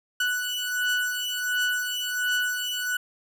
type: beating tone pair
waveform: 30% pulse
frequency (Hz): 1480 / 1481.4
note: F#6 / F#6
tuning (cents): 0 / +2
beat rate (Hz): 1.4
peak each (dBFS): -25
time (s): 0.2-2.97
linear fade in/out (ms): 5
effects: none